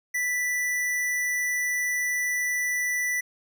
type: tone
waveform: square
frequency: 1975.5 Hz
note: B6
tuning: in tune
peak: -25 dBFS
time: 0.14-3.21 s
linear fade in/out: 10 ms
effects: none

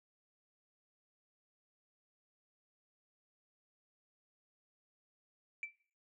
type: tone with exponential decay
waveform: sine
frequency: 2329 Hz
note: D7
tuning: 15 cents flat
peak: -33 dBFS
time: 5.63-5.72 s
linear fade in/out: 1 ms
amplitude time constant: 19 ms
effects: noise-tail reverb RT60 0.5 s tail -20 dB re dry + tanh soft clip ceiling -32 dBFS

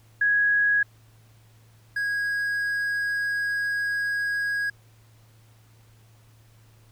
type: tone pair in turn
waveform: sine / triangle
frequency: 1661.2 / 1648.8 Hz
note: G#6 / G#6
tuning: 0 / -13 cents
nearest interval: unison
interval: 13 cents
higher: first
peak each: -18 / -22 dBFS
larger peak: first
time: 0.21-0.83 / 1.96-4.7 s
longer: second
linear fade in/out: 5 ms
effects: added 111 Hz sine -53 dBFS peak until 6.91 s + pink hiss -61 dBFS RMS until 6.91 s

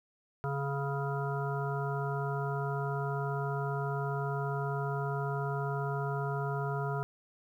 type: harmonic tone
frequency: 139.6 Hz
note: C#3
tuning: 13 cents sharp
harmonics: 1 / 3 / 5 / 7 / 9 / 10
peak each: -33 / -38 / -40 / -41 / -43 / -43 dBFS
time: 0.44-7.03 s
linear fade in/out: 0 ms
effects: 11-bit

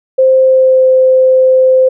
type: tone with pitch glide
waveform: sine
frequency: 523.3 to 518.5 Hz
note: C5 to C5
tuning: 0 to -16 cents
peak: -4 dBFS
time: 0.18-1.89 s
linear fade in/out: 10 ms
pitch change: -16 cents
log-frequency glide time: 0.42-0.86 s
effects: none

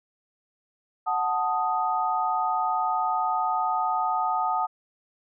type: chord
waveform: sine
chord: D# diminished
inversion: first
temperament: equal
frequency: 740 / 880 / 1244.5 Hz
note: F#5 / A5 / D#6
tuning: 0 / 0 / 0 cents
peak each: -27 dBFS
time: 1.06-4.67 s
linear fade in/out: 20 ms
effects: none

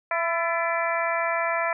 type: harmonic tone with a mistuned harmonic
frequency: 334.5 Hz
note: E4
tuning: 25 cents sharp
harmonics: 2 / 3 / 4 / 5 / 6 / 7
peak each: -27 / -29 / -30 / -31 / -32 / -32 dBFS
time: 0.11-1.73 s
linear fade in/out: 2 ms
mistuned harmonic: 5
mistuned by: +63 cents
effects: none

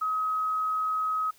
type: tone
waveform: sine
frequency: 1270 Hz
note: D#6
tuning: 35 cents sharp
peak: -25 dBFS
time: 0.01-1.31 s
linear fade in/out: 10 ms
effects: white hiss -59 dBFS RMS until 1.38 s

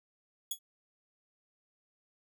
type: tone with exponential decay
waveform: 5% pulse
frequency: 3375 Hz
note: G#7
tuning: 27 cents sharp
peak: -23 dBFS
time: 0.51-0.59 s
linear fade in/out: 5 ms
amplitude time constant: 17 ms
effects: none

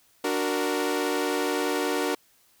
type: chord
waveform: sawtooth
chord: D augmented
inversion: none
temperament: equal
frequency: 293.7 / 370 / 466.2 Hz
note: D4 / F#4 / A#4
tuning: 0 / 0 / 0 cents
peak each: -25 dBFS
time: 0.24-2.15 s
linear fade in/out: 5 ms
effects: white hiss -62 dBFS RMS until 2.6 s

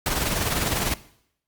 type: noise with tremolo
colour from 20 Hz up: pink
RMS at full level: -22 dBFS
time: 0.06-0.94 s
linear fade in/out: 2 ms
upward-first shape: triangle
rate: 20 Hz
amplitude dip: 60%
effects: noise-tail reverb RT60 0.7 s tail -18 dB re dry + Opus 48 kbps

